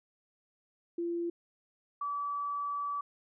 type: tone pair in turn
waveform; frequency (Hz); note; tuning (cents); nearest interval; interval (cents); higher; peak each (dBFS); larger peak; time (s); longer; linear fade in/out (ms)
sine; 342 / 1150.3; F4 / D6; -36 / -36; octave + major sixth; 2100; second; -31 / -32; first; 0.98-1.3 / 2.01-3.01; second; 5
effects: none